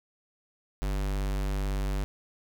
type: tone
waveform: square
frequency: 49 Hz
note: G1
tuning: in tune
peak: -28 dBFS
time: 0.82-2.04 s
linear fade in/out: 0 ms
effects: none